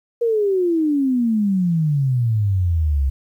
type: exponential sweep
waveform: sine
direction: down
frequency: 478.9 to 65.41 Hz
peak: -15 dBFS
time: 0.21-3.1 s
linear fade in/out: 10 ms
effects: 9-bit